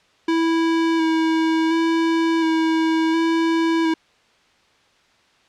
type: tone with vibrato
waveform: square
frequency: 325.7 Hz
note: E4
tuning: 21 cents flat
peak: -17 dBFS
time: 0.28-3.94 s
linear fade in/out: 5 ms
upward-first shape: square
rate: 0.7 Hz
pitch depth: 16 cents each way
effects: white hiss -57 dBFS RMS until 5.48 s + low-pass 4000 Hz 12 dB/octave

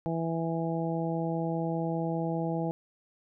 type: harmonic tone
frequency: 165 Hz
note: E3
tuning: 2 cents sharp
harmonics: 1 / 2 / 3 / 4 / 5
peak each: -31 / -34 / -36 / -37 / -38 dBFS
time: 0.06-2.71 s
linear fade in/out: 0 ms
effects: none

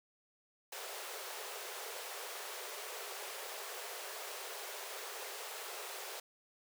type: high-pass noise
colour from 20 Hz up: pink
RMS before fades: -45 dBFS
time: 0.72-6.2 s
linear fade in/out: 5 ms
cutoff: 380 Hz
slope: 96 dB/octave
effects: none

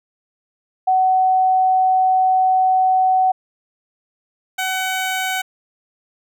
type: tone pair in turn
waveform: sine / 15% pulse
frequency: 750 / 752.7 Hz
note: F#5 / F#5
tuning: +23 / +29 cents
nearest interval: unison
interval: 6 cents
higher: second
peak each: -12 / -13 dBFS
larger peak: first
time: 0.87-3.32 / 4.58-5.42 s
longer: first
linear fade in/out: 10 ms
effects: none

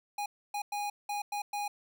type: tone bursts at uneven times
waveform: square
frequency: 822 Hz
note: G#5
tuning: 18 cents flat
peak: -33 dBFS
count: 6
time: 0.18-0.26 / 0.54-0.62 / 0.72-0.9 / 1.09-1.22 / 1.32-1.42 / 1.53-1.68 s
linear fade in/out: 5 ms
effects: none

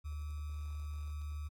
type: tone with sample-and-hold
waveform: sine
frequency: 74.6 Hz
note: D2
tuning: 28 cents sharp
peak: -38 dBFS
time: 0.04-1.49 s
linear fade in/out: 20 ms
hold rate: 1225 Hz
effects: AAC 64 kbps

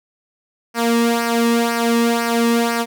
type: tone with flanger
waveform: sawtooth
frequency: 233.3 Hz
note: A#3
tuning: 2 cents sharp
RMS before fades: -17 dBFS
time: 0.74-2.86 s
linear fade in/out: 50 ms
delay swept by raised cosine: 0.27 to 1.37 ms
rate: 2 Hz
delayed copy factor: -0.65
effects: none

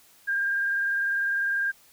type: tone with vibrato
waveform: sine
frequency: 1603 Hz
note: G6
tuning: 38 cents sharp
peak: -23 dBFS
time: 0.27-1.72 s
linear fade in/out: 20 ms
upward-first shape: triangle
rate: 20 Hz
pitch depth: 32 cents each way
effects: white hiss -57 dBFS RMS until 1.92 s

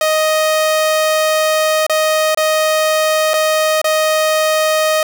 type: tone with dropouts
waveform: sawtooth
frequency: 624 Hz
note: D#5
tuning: 5 cents sharp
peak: -8 dBFS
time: 0.01-5.03 s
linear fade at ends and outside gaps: 2 ms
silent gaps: 1.866-1.896 / 2.347-2.373 / 3.335-3.339 / 3.816-3.843 s
effects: none

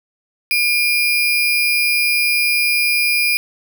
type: tone with sample-and-hold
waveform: sine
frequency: 2400 Hz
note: D7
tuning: 37 cents sharp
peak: -13 dBFS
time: 0.51-3.37 s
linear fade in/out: 0 ms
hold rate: 7350 Hz
effects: none

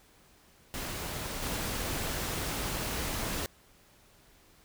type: noise with level steps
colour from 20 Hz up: pink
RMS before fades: -37 / -34 dBFS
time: 0.74-3.46 s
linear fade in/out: 0 ms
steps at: 1.42 s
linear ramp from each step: 5 ms
effects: pink hiss -61 dBFS RMS until 4.64 s

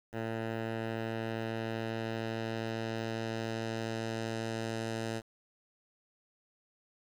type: tone with low-pass filter sweep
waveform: 10% pulse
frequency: 112.8 Hz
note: A2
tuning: 44 cents sharp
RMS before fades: -36 dBFS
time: 0.12-5.22 s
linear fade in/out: 50 ms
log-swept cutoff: 2200 to 8400 Hz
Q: 0.86
effects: 9-bit

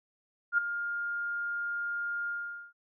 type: tone with ADSR envelope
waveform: sine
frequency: 1410 Hz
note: F6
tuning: 16 cents sharp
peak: -20 dBFS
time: 0.52-2.73 s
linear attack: 61 ms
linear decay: 6 ms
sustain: -11 dB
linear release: 450 ms
effects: none

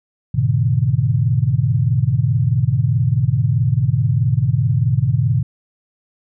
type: chord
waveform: sine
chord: F# diminished seventh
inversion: none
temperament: equal with one note detuned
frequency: 92.5 / 112.51 / 130.81 / 155.56 Hz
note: F#2 / A2 / C3 / Eb3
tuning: 0 / +39 / 0 / 0 cents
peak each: -23 / -17 / -17 / -21 dBFS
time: 0.34-5.43 s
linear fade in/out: 10 ms
effects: none

